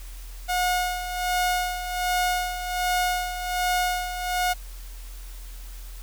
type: tone with tremolo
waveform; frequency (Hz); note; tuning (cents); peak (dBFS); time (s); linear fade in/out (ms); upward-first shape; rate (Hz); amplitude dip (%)
sawtooth; 723; F#5; -40; -17; 0.48-4.54; 20; sine; 1.3; 65
effects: added 42 Hz sine -36 dBFS peak until 6.02 s + white hiss -48 dBFS RMS until 6.02 s